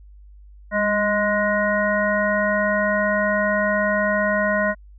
harmonic tone with a mistuned harmonic, 208.7 Hz, G#3, 9 cents sharp, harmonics 1 / 3 / 5 / 7 / 9, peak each -25 / -21 / -27 / -25 / -24 dBFS, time 0.71-4.75 s, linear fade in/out 50 ms, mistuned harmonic 1, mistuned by -44 cents, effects added 50 Hz sine -42 dBFS peak until 4.98 s

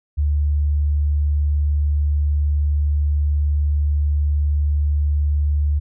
sine tone, 73.42 Hz, D2, in tune, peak -15 dBFS, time 0.17-5.8 s, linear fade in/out 20 ms, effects none

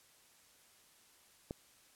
click, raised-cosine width 2 ms, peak -26 dBFS, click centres 1.509 s, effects white hiss -65 dBFS RMS until 1.95 s + low-pass 12000 Hz 12 dB/octave

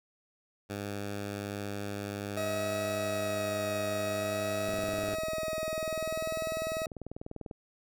10% pulse tone, 101.4 Hz, G#2, 41 cents flat, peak -27 dBFS, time 0.69-5.16 s, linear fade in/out 20 ms
40% pulse tone with vibrato, 637 Hz, D#5, 41 cents sharp, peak -31 dBFS, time 2.37-6.86 s, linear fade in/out 2 ms, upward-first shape sine, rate 0.54 Hz, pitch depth 11 cents each way
click train, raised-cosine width 2 ms, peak -27 dBFS, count 58, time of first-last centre 4.69-7.512 s, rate 20.2 Hz
effects none

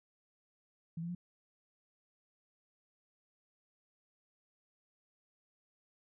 sine tone with pitch steps, 164.81 / 170.62 / 176.64 Hz, E3 / F3 / F3, 0 / -40 / +20 cents, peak -37 dBFS, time 0.97-1.15 s, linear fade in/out 5 ms, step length 60 ms, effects none

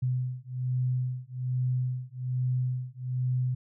sine beating tone pair, 126.1 / 127.3 Hz, B2 / C3, +36 / -47 cents, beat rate 1.2 Hz, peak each -30 dBFS, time 0.02-3.55 s, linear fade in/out 10 ms, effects none

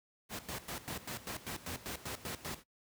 pink noise with tremolo, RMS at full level -40 dBFS, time 0.29-2.64 s, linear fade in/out 50 ms, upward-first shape square, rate 5.1 Hz, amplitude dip 80%, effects noise-tail reverb RT60 0.1 s tail -21 dB re dry + high-pass 80 Hz 12 dB/octave

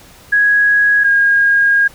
sine tone pair in turn, 1661.2 / 1628 Hz, G#6 / G#6, 0 / -35 cents, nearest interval unison, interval 35 cents, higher first, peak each -8 / -8 dBFS, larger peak neither, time 0.32-1.04 / 1.04-1.88 s, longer second, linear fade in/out 10 ms, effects pink hiss -42 dBFS RMS until 1.94 s

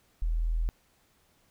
sine tone, 40.93 Hz, E1, 12 cents flat, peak -25 dBFS, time 0.22-0.69 s, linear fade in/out 0 ms, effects pink hiss -67 dBFS RMS until 1.5 s

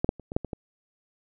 clicks, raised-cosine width 2 ms, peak -10 / -7 / -28 / -22 / -8 / -20 / -19 dBFS, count 7, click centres 0.045 / 0.091 / 0.197 / 0.319 / 0.365 / 0.447 / 0.532 s, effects none

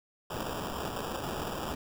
violet noise with sample-and-hold, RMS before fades -36 dBFS, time 0.3-1.75 s, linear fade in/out 5 ms, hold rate 2100 Hz, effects none

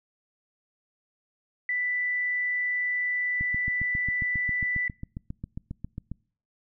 sine tone, 1981 Hz, B6, 5 cents sharp, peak -25 dBFS, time 1.69-4.88 s, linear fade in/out 2 ms
click train, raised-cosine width 5 ms, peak -22 dBFS, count 21, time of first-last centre 3.41-6.116 s, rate 7.39 Hz
effects noise-tail reverb RT60 0.5 s tail -26 dB re dry

